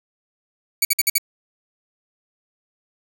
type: tone bursts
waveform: 5% pulse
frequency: 2264 Hz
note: C#7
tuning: 36 cents sharp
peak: -5 dBFS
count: 5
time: 0.82-1.182 s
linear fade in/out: 5 ms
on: 30 ms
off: 53 ms
effects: none